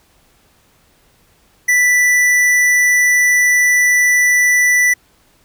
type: tone with tanh clipping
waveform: sine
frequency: 1975.5 Hz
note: B6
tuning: in tune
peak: -11 dBFS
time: 1.68-4.94 s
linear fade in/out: 10 ms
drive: 16 dB
effects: pink hiss -54 dBFS RMS until 5.44 s